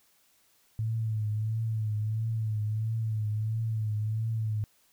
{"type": "tone with vibrato", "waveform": "sine", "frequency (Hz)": 109.4, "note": "A2", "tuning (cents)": -9, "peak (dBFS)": -27, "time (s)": [0.79, 4.64], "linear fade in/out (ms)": 0, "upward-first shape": "triangle", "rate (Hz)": 1.5, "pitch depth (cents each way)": 63, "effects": ["white hiss -66 dBFS RMS until 4.92 s"]}